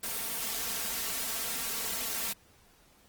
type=noise with comb filter; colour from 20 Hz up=white; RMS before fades=-34 dBFS; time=0.03-2.33 s; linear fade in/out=5 ms; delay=4.4 ms; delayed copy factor=+0.8; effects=pink hiss -62 dBFS RMS until 3.08 s + Opus 24 kbps